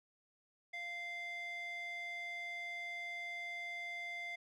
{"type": "tone with band-pass filter", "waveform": "square", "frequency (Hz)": 695, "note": "F5", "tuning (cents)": -9, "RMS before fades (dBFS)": -44, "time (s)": [0.73, 4.36], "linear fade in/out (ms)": 10, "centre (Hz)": 2200, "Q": 3, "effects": []}